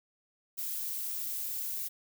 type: noise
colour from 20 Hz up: violet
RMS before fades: -36 dBFS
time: 0.57-1.89 s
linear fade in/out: 20 ms
effects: none